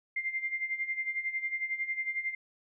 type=tone with tremolo; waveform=sine; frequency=2099 Hz; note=C7; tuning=5 cents sharp; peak=-28 dBFS; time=0.16-2.35 s; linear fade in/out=5 ms; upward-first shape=sine; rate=11 Hz; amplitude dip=75%; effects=none